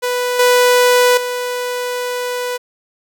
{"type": "tone with level steps", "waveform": "sawtooth", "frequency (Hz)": 493.9, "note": "B4", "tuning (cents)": 0, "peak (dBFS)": [-12, -5, -15], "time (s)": [0.02, 2.58], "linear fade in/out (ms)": 20, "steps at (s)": [0.39, 1.17], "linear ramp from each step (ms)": 5, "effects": []}